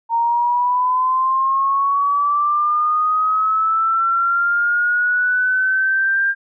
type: linear sweep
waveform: sine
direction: up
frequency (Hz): 920 to 1600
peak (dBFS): -14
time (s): 0.09-6.35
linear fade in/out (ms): 50
effects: none